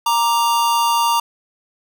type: tone pair together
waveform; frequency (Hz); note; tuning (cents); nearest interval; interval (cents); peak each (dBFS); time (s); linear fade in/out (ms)
square; 934.1 / 1178; A#5 / D6; +3 / +5; major third; 402; -16 / -21; 0.06-1.2; 5
effects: none